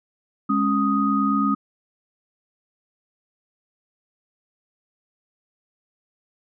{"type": "tone cluster", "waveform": "sine", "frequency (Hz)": [207, 275.7, 1247], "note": ["G#3", "C#4", "D#6"], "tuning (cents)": [-5, -9, 3], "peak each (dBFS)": -22, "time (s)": [0.49, 1.55], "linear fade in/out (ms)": 10, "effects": []}